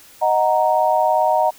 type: chord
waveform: sine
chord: D# minor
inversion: none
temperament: equal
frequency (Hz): 622.3 / 740 / 932.3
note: D#5 / F#5 / A#5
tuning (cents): 0 / 0 / 0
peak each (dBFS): -18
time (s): 0.21-1.51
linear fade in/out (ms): 20
effects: white hiss -46 dBFS RMS until 1.58 s